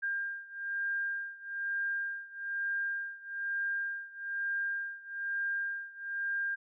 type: beating tone pair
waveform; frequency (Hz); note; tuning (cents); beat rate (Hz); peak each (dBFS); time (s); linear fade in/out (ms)
sine; 1601 / 1602.1; G6 / G6; +36 / +37; 1.1; -35 / -37; 0.02-6.56; 20
effects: none